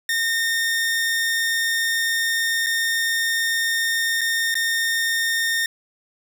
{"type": "tone with dropouts", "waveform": "sawtooth", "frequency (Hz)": 1829, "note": "A#6", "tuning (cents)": -33, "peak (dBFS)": -16, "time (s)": [0.09, 5.66], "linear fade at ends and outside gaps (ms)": 2, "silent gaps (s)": [[2.663, 2.667], [4.21, 4.214], [4.543, 4.553]], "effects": []}